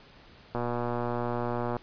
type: click train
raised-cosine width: 1 ms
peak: -17 dBFS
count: 147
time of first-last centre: 0.55-1.767 s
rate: 120 Hz
effects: pink hiss -54 dBFS RMS until 1.82 s + resampled to 11025 Hz